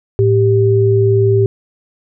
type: tone pair together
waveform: sine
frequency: 110.1 / 392.4 Hz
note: A2 / G4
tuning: +2 / +2 cents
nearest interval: octave + minor seventh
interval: 2200 cents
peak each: -11 dBFS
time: 0.19-1.46 s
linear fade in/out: 0 ms
effects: none